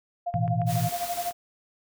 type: tone with tremolo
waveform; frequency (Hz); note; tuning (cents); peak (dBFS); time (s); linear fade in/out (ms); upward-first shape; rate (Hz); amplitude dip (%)
sine; 700; F5; +4; -25; 0.26-1.33; 10; sine; 12; 85
type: chord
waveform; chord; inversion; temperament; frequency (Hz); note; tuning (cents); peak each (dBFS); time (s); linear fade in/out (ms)
sine; A suspended second; none; equal with one note detuned; 111.41 / 123.47 / 164.81; A2 / B2 / E3; +22 / 0 / 0; -28; 0.34-0.89; 5
type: click train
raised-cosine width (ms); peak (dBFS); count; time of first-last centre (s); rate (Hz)
0.5; -27; 8; 0.34-1.31; 7.22
type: noise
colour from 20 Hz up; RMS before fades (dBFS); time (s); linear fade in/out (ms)
white; -36; 0.66-1.33; 50
effects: none